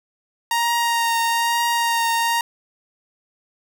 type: tone with vibrato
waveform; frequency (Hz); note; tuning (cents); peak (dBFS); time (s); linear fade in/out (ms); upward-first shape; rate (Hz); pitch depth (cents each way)
sawtooth; 932.3; A#5; 0; -14; 0.51-2.41; 2; triangle; 1.1; 19
effects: none